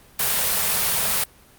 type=band-stop noise; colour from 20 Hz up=white; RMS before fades=-21 dBFS; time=0.19-1.24 s; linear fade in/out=5 ms; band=230 to 390 Hz; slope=96 dB/octave; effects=pink hiss -51 dBFS RMS until 1.58 s + Opus 32 kbps